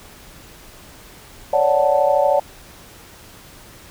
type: chord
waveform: sine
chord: D major seventh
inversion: third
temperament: equal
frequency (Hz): 554.4 / 587.3 / 740 / 880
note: C#5 / D5 / F#5 / A5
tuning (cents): 0 / 0 / 0 / 0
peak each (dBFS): -18 / -17 / -20 / -21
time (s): 1.53-2.4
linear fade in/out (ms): 5
effects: pink hiss -43 dBFS RMS until 3.9 s